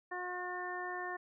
harmonic tone, 360.3 Hz, F#4, 46 cents flat, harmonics 1 / 2 / 3 / 4 / 5, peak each -44 / -43 / -44 / -51 / -42 dBFS, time 0.11-1.17 s, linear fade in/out 10 ms, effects none

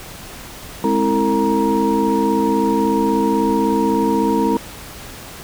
sine tone cluster, 208.5 / 264.7 / 328.3 / 453.3 / 942 Hz, G#3 / C4 / E4 / A#4 / A#5, +7 / +20 / -7 / -48 / +18 cents, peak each -20 dBFS, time 0.84-4.57 s, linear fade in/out 2 ms, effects tanh soft clip ceiling -2 dBFS + pink hiss -35 dBFS RMS until 5.43 s

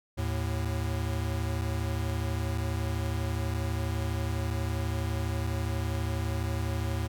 square tone pair together, 77.83 / 110 Hz, D#2 / A2, +1 / 0 cents, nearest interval tritone, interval 599 cents, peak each -32 / -32 dBFS, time 0.17-7.08 s, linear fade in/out 20 ms, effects none

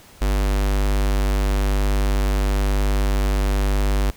square tone with notch filter, 49.49 Hz, G1, 17 cents sharp, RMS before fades -19 dBFS, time 0.21-4.11 s, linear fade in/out 10 ms, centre 110 Hz, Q 1.1, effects pink hiss -47 dBFS RMS until 4.16 s

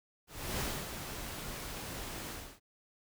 pink noise with ADSR envelope, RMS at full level -35 dBFS, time 0.27-2.6 s, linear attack 330 ms, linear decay 250 ms, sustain -7 dB, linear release 290 ms, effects none

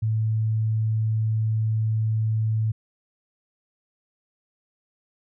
sine tone, 110 Hz, A2, in tune, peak -20 dBFS, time 0.02-2.72 s, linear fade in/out 10 ms, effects none

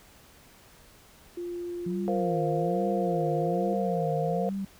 sine tone, 349.2 Hz, F4, in tune, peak -32 dBFS, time 1.37-3.74 s, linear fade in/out 5 ms
sine tone with vibrato, 174.1 Hz, F3, 5 cents flat, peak -29 dBFS, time 1.86-4.65 s, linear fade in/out 5 ms, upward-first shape sine, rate 1.2 Hz, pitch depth 210 cents each way
sine chord, Bb suspended second, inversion none, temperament just, 466.2 / 524.4 / 699.2 Hz, Bb4 / C5 / F5, 0 / +4 / +2 cents, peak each -31 / -31 / -31 dBFS, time 2.08-4.49 s, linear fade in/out 0 ms
effects pink hiss -55 dBFS RMS until 4.79 s

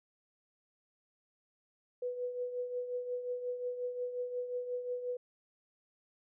sine tone with tremolo, 493.9 Hz, B4, in tune, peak -32 dBFS, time 2.02-5.17 s, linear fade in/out 5 ms, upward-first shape triangle, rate 5.6 Hz, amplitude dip 65%, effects none

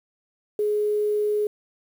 sine tone with quantisation, 419.3 Hz, G#4, 17 cents sharp, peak -20 dBFS, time 0.59-1.47 s, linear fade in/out 2 ms, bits 8, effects none

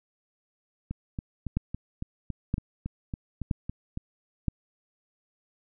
two click trains, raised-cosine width 5 ms, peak -13 / -20 dBFS, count 4 / 12, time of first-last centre 1.57-4.483 / 0.91-3.974 s, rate 1.03 / 3.59 Hz, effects none

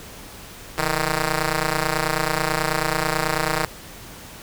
5% pulse ring-modulated tone, 156.3 Hz, D#3, 8 cents sharp, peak -6 dBFS, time 0.78-3.65 s, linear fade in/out 0 ms, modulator 298 Hz, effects pink hiss -40 dBFS RMS until 4.42 s

